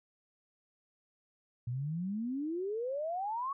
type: exponential sweep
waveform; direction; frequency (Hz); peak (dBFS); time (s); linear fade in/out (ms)
sine; up; 116.54 to 1134; -33; 1.67-3.53; 5
effects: none